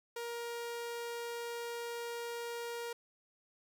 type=tone; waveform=sawtooth; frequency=471 Hz; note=A#4; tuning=18 cents sharp; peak=-35 dBFS; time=0.16-2.93 s; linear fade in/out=5 ms; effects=none